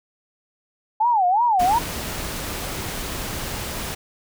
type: tone with vibrato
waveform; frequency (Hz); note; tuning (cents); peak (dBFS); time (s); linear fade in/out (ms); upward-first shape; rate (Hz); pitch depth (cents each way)
sine; 830.6; G#5; 0; -15; 1-1.79; 10; sine; 2.8; 270
type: noise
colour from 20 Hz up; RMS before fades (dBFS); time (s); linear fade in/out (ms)
pink; -29; 1.59-3.95; 10
effects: none